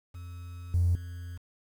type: tone with level steps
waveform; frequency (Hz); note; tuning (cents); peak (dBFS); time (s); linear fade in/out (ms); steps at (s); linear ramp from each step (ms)
triangle; 87.31; F2; 0; -37 / -18 / -35; 0.14-1.38; 10; 0.74 / 0.95; 2
effects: tanh soft clip ceiling -19 dBFS + 9-bit